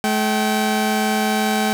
sawtooth tone pair together, 214.5 / 772 Hz, A3 / G5, -44 / -27 cents, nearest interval octave + minor seventh, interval 2217 cents, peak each -15 / -17 dBFS, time 0.04-1.73 s, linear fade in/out 0 ms, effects none

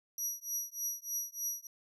30% pulse tone with tremolo, 5800 Hz, F#8, 35 cents flat, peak -28 dBFS, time 0.18-1.67 s, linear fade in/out 2 ms, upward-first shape triangle, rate 3.3 Hz, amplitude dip 100%, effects none

